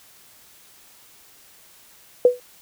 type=tone with exponential decay; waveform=sine; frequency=493.9 Hz; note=B4; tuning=in tune; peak=-6 dBFS; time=2.25-2.4 s; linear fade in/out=2 ms; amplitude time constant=32 ms; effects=white hiss -51 dBFS RMS until 2.61 s